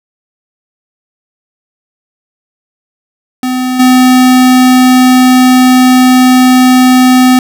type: tone with level steps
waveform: square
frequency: 254.4 Hz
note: C4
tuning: 48 cents flat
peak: -11 / -3 dBFS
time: 3.43-7.39 s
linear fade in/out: 2 ms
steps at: 3.79 s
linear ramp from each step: 10 ms
effects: none